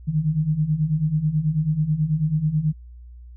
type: beating tone pair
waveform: sine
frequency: 148.4 / 157.6 Hz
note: D3 / D#3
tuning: +18 / +23 cents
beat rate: 9.2 Hz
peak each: -24 / -20 dBFS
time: 0.07-2.73 s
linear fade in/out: 20 ms
effects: added 60 Hz sine -39 dBFS peak until 3.36 s